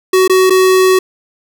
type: tone with dropouts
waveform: square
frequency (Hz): 374.2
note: F#4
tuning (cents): +20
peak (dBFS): -7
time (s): 0.13-0.99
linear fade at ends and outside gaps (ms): 5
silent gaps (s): 0.278-0.296 / 0.498-0.504
effects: none